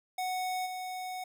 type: tone with level steps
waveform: square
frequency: 739 Hz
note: F#5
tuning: 2 cents flat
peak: -32 / -37 dBFS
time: 0.18-1.24 s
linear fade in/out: 5 ms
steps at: 0.65 s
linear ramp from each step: 20 ms
effects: none